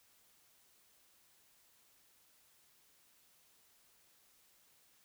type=silence; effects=white hiss -69 dBFS RMS until 5.04 s